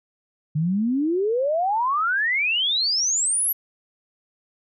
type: exponential sweep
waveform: sine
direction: up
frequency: 146.83 to 12000 Hz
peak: -19 dBFS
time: 0.55-3.53 s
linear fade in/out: 10 ms
effects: none